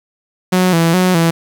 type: tone with vibrato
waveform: sawtooth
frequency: 174.61 Hz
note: F3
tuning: in tune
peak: -6 dBFS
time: 0.52-1.31 s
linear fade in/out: 10 ms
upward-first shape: square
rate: 2.4 Hz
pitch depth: 86 cents each way
effects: 7-bit